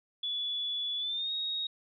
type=tone with pitch glide; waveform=sine; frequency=3429 to 3761 Hz; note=A7 to A#7; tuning=-45 to +15 cents; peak=-31 dBFS; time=0.23-1.67 s; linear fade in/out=5 ms; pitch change=+160 cents; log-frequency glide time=0.98-1.32 s; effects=none